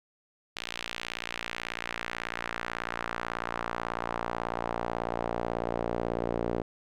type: tone with band-pass filter sweep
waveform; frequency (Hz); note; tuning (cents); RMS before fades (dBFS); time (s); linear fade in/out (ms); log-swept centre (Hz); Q
sawtooth; 58.2; A#1; -2; -34; 0.56-6.62; 5; 3200 to 460; 1.4
effects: none